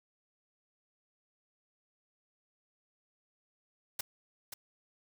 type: noise with echo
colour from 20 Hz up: white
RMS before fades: -35 dBFS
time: 3.99-4.01 s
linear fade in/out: 5 ms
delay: 530 ms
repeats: 1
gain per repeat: -8 dB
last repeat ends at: 4.54 s
effects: none